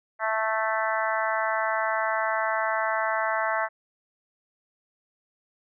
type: harmonic tone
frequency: 220 Hz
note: A3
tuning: in tune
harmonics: 3 / 4 / 5 / 6 / 7 / 8 / 9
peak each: -29 / -30 / -31 / -32 / -32 / -33 / -34 dBFS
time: 0.19-3.69 s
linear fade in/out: 50 ms
effects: none